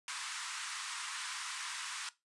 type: band-pass noise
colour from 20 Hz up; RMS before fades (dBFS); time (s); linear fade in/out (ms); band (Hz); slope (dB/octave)
pink; -42; 0.08-2.09; 2; 1000 to 9800; 48
effects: noise-tail reverb RT60 0.2 s tail -17 dB re dry + resampled to 24000 Hz